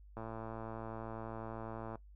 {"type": "click train", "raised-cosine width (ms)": 1, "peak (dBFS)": -30, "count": 201, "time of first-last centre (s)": [0.17, 1.956], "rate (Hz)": 112, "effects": ["noise-tail reverb RT60 0.1 s tail -18 dB re dry", "added 50 Hz sine -54 dBFS peak until 2.15 s"]}